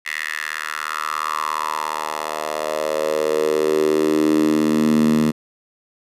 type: tone with high-pass filter sweep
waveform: 10% pulse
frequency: 77.1 Hz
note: D#2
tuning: 15 cents flat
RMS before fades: -20 dBFS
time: 0.05-5.32 s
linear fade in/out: 20 ms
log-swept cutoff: 2000 to 200 Hz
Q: 4.8
effects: resampled to 32000 Hz